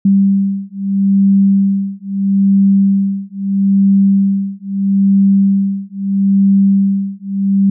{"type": "beating tone pair", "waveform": "sine", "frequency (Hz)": [196, 196.77], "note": ["G3", "G3"], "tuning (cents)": [0, 7], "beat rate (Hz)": 0.77, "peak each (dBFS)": -12, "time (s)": [0.05, 7.7], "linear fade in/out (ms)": 5, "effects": []}